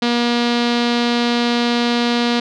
sawtooth tone with low-pass filter, 238.7 Hz, A#3, 41 cents sharp, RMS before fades -17 dBFS, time 0.02-2.4 s, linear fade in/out 5 ms, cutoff 4100 Hz, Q 3.1, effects none

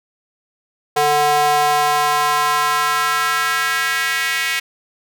square tone with high-pass filter sweep, 148 Hz, D3, 14 cents sharp, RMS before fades -17 dBFS, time 0.96-4.6 s, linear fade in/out 10 ms, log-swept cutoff 610 to 2100 Hz, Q 2.6, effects none

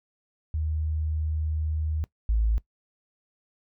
sine tone pair in turn, 77.78 / 55 Hz, D#2 / A1, 0 / 0 cents, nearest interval tritone, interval 600 cents, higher first, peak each -25 / -20 dBFS, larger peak second, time 0.54-2.04 / 2.29-2.58 s, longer first, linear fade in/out 0 ms, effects noise-tail reverb RT60 0.1 s tail -20 dB re dry

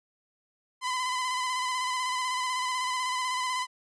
sawtooth tone with vibrato, 1013 Hz, B5, 44 cents sharp, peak -24 dBFS, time 0.81-3.67 s, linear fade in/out 50 ms, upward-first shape square, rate 16 Hz, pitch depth 28 cents each way, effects resampled to 22050 Hz

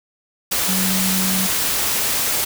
sine tone in noise, 188.4 Hz, F#3, 32 cents sharp, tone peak -21 dBFS, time 0.68-1.47 s, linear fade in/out 10 ms, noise white, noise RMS -20 dBFS, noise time 0.51-2.45 s, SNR -4 dB, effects none

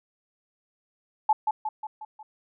sine tone with echo, 862 Hz, A5, 36 cents flat, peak -16 dBFS, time 1.29-1.33 s, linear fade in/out 5 ms, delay 180 ms, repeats 5, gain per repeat -5 dB, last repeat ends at 2.23 s, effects none

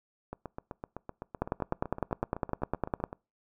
two click trains, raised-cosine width 1 ms, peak -14 / -24 dBFS, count 17 / 23, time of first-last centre 1.42-3.039 / 0.33-3.129 s, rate 9.88 / 7.86 Hz, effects noise-tail reverb RT60 0.3 s tail -25 dB re dry

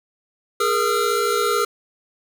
square tone cluster, 412.4 / 470.3 / 1238 / 1357 Hz, G#4 / A#4 / D#6 / E6, -12 / +15 / -9 / +50 cents, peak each -23 / -24 / -28 / -23 dBFS, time 0.6-1.65 s, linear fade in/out 5 ms, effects none

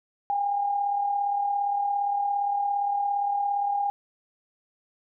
sine tone with amplitude modulation, 809 Hz, G#5, 46 cents flat, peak -21 dBFS, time 0.3-3.9 s, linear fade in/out 0 ms, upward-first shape sine, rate 37.4 Hz, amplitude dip 45%, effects none

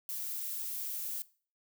violet noise, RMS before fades -38 dBFS, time 0.09-1.22 s, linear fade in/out 0 ms, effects noise-tail reverb RT60 0.4 s tail -19 dB re dry

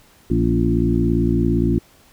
harmonic tone with a mistuned harmonic, 57.5 Hz, A#1, 23 cents flat, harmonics 1 / 2 / 3 / 4 / 5 / 6, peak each -22 / -22 / -22 / -22 / -22 / -22 dBFS, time 0.3-1.79 s, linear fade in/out 5 ms, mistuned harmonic 4, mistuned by +45 cents, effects pink hiss -52 dBFS RMS until 2.12 s

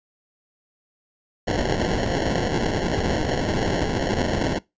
white noise with sample-and-hold, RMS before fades -23 dBFS, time 1.47-4.59 s, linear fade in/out 10 ms, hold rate 1225 Hz, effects noise-tail reverb RT60 0.2 s tail -22 dB re dry + resampled to 16000 Hz

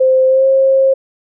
sine tone with pitch glide, 521 to 535.3 Hz, C5 to C5, -7 to +39 cents, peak -7 dBFS, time 0-0.94 s, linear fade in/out 10 ms, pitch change +46 cents, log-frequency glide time 0.27-0.46 s, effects none

